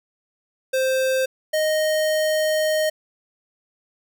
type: tone pair in turn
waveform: square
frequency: 523.3 / 620.9 Hz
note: C5 / D#5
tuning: 0 / -4 cents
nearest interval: minor third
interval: 296 cents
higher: second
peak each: -19 dBFS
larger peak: neither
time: 0.73-1.26 / 1.53-2.9 s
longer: second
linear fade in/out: 10 ms
effects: none